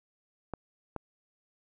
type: clicks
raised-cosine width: 1 ms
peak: -21 dBFS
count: 2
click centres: 0.537 / 0.963 s
effects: none